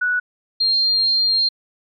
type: tone pair in turn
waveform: sine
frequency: 1474 / 4199 Hz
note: F#6 / C8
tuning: -7 / +5 cents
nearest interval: octave + tritone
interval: 1812 cents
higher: second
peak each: -16 / -14 dBFS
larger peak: second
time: 0.01-0.2 / 0.6-1.49 s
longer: second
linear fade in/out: 10 ms
effects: MP3 96 kbps